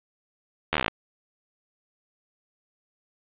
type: slowing click train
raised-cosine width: 0.3 ms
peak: -6 dBFS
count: 11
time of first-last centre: 0.73-0.881 s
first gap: 12 ms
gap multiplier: 1.05
effects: resampled to 8000 Hz + 8-bit